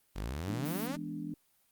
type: exponential sweep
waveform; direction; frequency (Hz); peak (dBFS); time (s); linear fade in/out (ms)
sawtooth; up; 44.54 to 311.1; -31; 0.15-0.97; 20
type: chord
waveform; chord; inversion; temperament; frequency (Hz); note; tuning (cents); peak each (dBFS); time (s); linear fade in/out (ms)
sine; E dominant seventh; none; equal; 164.81 / 207.7 / 246.9 / 293.7; E3 / G#3 / B3 / D4; 0 / 0 / 0 / 0; -42 / -44 / -44 / -40; 0.48-1.34; 2
type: noise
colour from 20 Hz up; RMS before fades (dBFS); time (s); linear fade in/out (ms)
violet; -43; 0.65-0.87; 5
effects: white hiss -71 dBFS RMS until 1.71 s + Opus 32 kbps